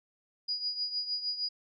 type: tone with tremolo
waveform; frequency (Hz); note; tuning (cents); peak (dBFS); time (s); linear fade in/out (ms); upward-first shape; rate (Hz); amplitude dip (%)
sine; 4900; D#8; -27; -28; 0.48-1.49; 10; triangle; 6.5; 75
effects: none